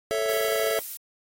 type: click train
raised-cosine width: 0.5 ms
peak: -29 dBFS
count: 17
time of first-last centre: 0.11-0.709 s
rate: 26.7 Hz
type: chord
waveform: square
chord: A major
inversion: none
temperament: equal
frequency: 440 / 554.4 / 659.3 Hz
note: A4 / C#5 / E5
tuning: 0 / 0 / 0 cents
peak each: -28 / -31 / -29 dBFS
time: 0.11-0.79 s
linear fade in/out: 0 ms
type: noise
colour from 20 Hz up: violet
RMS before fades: -34 dBFS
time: 0.29-0.97 s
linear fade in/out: 2 ms
effects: AAC 48 kbps